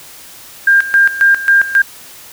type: tone with tremolo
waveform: sine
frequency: 1600 Hz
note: G6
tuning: 35 cents sharp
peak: -5 dBFS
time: 0.67-1.82 s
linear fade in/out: 5 ms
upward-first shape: square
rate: 3.7 Hz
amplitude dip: 80%
effects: white hiss -36 dBFS RMS until 2.32 s